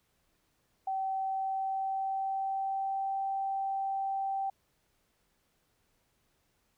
sine tone with pitch glide, 769 to 779.3 Hz, G5 to G5, -33 to -10 cents, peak -30 dBFS, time 0.87-4.5 s, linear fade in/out 5 ms, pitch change +23 cents, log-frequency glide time 1.13-3.18 s, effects pink hiss -74 dBFS RMS until 6.77 s

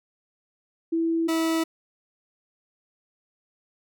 sine / 40% pulse tone pair in turn, 329.6 / 325.3 Hz, E4 / E4, 0 / -23 cents, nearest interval unison, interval 23 cents, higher first, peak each -21 dBFS, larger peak neither, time 0.92-1.28 / 1.28-1.64 s, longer neither, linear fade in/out 10 ms, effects none

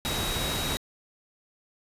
sine tone in noise, 3813 Hz, A#7, 38 cents sharp, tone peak -33 dBFS, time 0.05-0.77 s, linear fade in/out 0 ms, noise pink, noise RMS -30 dBFS, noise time 0.05-0.77 s, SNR -6 dB, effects resampled to 32000 Hz

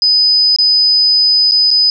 sine tone with dropouts, 5000 Hz, D#8, 8 cents sharp, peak -7 dBFS, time 0.02-1.9 s, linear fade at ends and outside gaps 1 ms, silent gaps 0.562-0.586 / 1.512-1.519 / 1.706-1.712 s, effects none

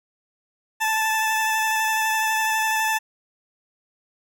20% pulse tone with vibrato, 877 Hz, A5, 6 cents flat, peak -15 dBFS, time 0.8-2.99 s, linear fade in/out 20 ms, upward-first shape sine, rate 12 Hz, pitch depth 16 cents each way, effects none

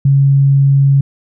sine tone, 138.3 Hz, C#3, 4 cents flat, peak -6 dBFS, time 0.05-1.01 s, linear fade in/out 5 ms, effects none

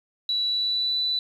sine tone with pitch glide, 3935 to 3978 Hz, B7 to B7, -7 to +12 cents, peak -22 dBFS, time 0.29-1.19 s, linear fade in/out 2 ms, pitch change +19 cents, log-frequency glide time 0.45-0.99 s, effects 9-bit

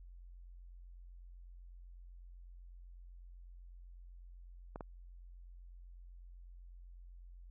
clicks, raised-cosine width 1 ms, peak -30 dBFS, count 2, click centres 4.759 / 4.808 s, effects added 44 Hz sine -51 dBFS peak until 7.5 s

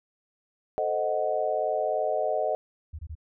sine chord, A diminished seventh, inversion none, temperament equal, 440 / 523.3 / 622.3 / 740 Hz, A4 / C5 / Eb5 / Gb5, 0 / 0 / 0 / 0 cents, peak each -32 / -32 / -27 / -30 dBFS, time 0.78-2.55 s, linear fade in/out 0 ms
sine tone bursts, 78.3 Hz, D#2, 11 cents sharp, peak -34 dBFS, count 3, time 2.93-3.153 s, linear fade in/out 10 ms, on 59 ms, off 23 ms
effects none

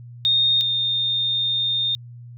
sine tone pair in turn, 3684 / 3648 Hz, A#7 / A#7, -21 / -38 cents, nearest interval unison, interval 17 cents, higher first, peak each -15 / -19 dBFS, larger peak first, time 0.25-0.61 / 0.61-1.95 s, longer second, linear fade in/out 0 ms, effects added 120 Hz sine -37 dBFS peak until 2.37 s

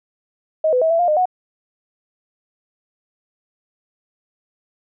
sine tone with pitch steps, 630 / 503 / 645 / 666 / 704 / 610 / 733 Hz, D#5 / B4 / E5 / E5 / F5 / D#5 / F#5, +21 / +32 / -38 / +18 / +14 / -34 / -16 cents, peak -13 dBFS, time 0.64-1.256 s, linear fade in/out 5 ms, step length 88 ms, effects none

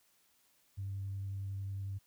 sine tone with vibrato, 98 Hz, G2, in tune, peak -36 dBFS, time 0.77-1.99 s, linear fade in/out 20 ms, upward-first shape sine, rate 11 Hz, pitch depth 10 cents each way, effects tanh soft clip ceiling -32 dBFS + white hiss -71 dBFS RMS until 2.06 s

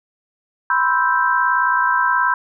sine chord, C major seventh, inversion third, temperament equal, 987.8 / 1046.5 / 1318.5 / 1568 Hz, B5 / C6 / E6 / G6, 0 / 0 / 0 / 0 cents, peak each -18 / -22 / -22 / -18 dBFS, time 0.7-2.34 s, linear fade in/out 2 ms, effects none

